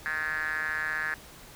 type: tone with band-pass filter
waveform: 5% pulse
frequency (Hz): 155.1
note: D#3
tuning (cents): -5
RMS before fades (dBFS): -31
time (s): 0.06-1.14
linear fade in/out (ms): 0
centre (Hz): 1700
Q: 8.3
effects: pink hiss -49 dBFS RMS until 1.55 s